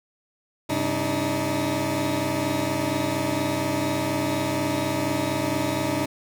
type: tone cluster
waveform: 20% pulse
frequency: 98.3 / 134 / 292.6 / 316.8 Hz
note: G2 / C3 / D4 / D#4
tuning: +5 / +42 / -6 / +31 cents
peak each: -28 / -25 / -23 / -22 dBFS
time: 0.69-6.06 s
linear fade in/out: 10 ms
effects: none